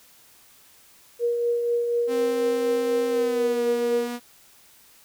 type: tone with tremolo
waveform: sine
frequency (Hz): 474.6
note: A#4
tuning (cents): +31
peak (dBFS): -19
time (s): 1.19-4.08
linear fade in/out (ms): 50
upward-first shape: triangle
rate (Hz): 4.1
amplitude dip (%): 40
type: tone with pitch glide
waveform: sawtooth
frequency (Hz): 261.6 to 241.3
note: C4 to B3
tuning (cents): 0 to -40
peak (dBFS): -25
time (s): 2.07-4.2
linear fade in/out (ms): 50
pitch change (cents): -140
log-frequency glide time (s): 3.09-3.62
effects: white hiss -54 dBFS RMS until 5.04 s